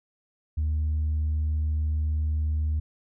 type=tone; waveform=sine; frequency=76.8 Hz; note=D#2; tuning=22 cents flat; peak=-21 dBFS; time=0.57-2.8 s; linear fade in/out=10 ms; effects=tanh soft clip ceiling -21 dBFS